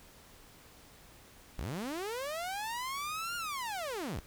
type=linear two-way sweep; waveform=sawtooth; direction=up then down; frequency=34.65 to 1428 to 34.65 Hz; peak=-32 dBFS; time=1.58-4.2 s; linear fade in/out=0 ms; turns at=3.36 s; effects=pink hiss -57 dBFS RMS until 4.26 s